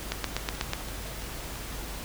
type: two click trains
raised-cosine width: 0.2 ms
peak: -10 / -24 dBFS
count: 6 / 4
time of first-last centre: 0.12-0.734 / 0.55-1.557 s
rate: 8.14 / 2.98 Hz
effects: added 50 Hz sine -39 dBFS peak until 2.04 s + pink hiss -39 dBFS RMS until 2.04 s